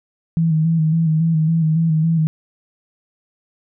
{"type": "tone with vibrato", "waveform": "sine", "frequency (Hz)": 160.8, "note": "E3", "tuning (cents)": -43, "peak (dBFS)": -13, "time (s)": [0.37, 2.27], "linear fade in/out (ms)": 0, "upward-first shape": "square", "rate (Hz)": 3.6, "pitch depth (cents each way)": 40, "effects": []}